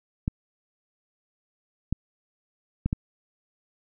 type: clicks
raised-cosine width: 5 ms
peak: -12 dBFS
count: 4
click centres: 0.279 / 1.926 / 2.86 / 2.929 s
effects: none